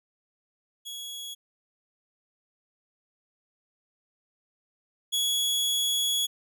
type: tone pair in turn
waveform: sawtooth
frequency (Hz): 3343 / 3360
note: G#7 / G#7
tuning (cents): +11 / +19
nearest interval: unison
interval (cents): 8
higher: second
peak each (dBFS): -33 / -21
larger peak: second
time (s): 0.85-1.35 / 5.12-6.27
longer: second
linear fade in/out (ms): 20
effects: none